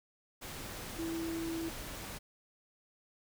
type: tone in noise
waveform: sine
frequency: 329.3 Hz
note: E4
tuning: 2 cents flat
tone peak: -35 dBFS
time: 0.98-1.7 s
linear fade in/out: 20 ms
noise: pink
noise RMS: -44 dBFS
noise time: 0.41-2.19 s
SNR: +6 dB
effects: none